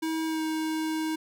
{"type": "tone with pitch glide", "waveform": "square", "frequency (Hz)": [320.5, 315.9], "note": ["E4", "D#4"], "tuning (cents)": [-49, 26], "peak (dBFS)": -28, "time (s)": [0.02, 1.16], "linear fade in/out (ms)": 10, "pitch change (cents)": -25, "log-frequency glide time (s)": [0.26, 0.42], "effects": []}